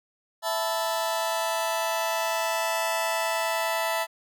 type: chord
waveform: sawtooth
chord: E suspended fourth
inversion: none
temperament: just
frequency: 659.3 / 879 / 988.9 Hz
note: E5 / A5 / B5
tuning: 0 / -2 / +2 cents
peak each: -24 / -26 / -28 dBFS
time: 0.42-4.07 s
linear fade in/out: 50 ms
effects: none